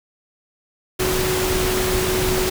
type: tone in noise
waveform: sine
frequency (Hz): 370.6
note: F#4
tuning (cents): +3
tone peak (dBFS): -21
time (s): 0.99-2.5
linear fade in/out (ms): 10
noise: pink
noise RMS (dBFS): -22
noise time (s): 0.99-2.5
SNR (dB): -2
effects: none